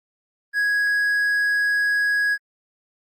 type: tone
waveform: triangle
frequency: 1661.2 Hz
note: G#6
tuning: in tune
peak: -16 dBFS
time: 0.53-2.38 s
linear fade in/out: 50 ms
effects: Opus 32 kbps